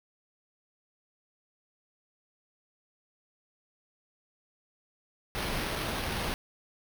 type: noise with sample-and-hold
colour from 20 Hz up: pink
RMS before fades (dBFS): -33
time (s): 5.35-6.34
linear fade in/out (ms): 0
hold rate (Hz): 7350
effects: none